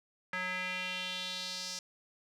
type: tone with band-pass filter sweep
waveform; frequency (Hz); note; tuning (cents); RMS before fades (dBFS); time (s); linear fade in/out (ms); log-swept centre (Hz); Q
square; 183.4; F#3; -15; -38; 0.33-1.79; 2; 1800 to 5500; 3
effects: none